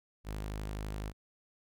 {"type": "tone", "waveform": "sawtooth", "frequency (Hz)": 51.91, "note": "G#1", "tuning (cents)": 0, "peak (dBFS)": -33, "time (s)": [0.24, 1.13], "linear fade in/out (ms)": 50, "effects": []}